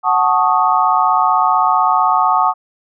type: chord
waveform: sine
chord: D# half-diminished seventh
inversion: first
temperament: equal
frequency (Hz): 740 / 880 / 1108.7 / 1244.5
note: F#5 / A5 / C#6 / D#6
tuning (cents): 0 / 0 / 0 / 0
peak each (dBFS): -16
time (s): 0.03-2.54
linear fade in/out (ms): 50
effects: none